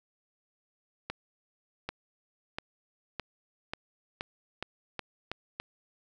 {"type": "accelerating click train", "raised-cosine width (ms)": 0.3, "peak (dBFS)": -18, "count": 10, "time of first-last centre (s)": [1.1, 5.6], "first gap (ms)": 790, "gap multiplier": 0.88, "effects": []}